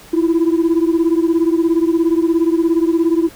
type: beating tone pair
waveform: sine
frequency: 326.3 / 343.3 Hz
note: E4 / F4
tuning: -18 / -30 cents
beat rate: 17 Hz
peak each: -12 / -14 dBFS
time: 0.13-3.29 s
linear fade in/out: 10 ms
effects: tanh soft clip ceiling -8 dBFS + pink hiss -41 dBFS RMS until 3.35 s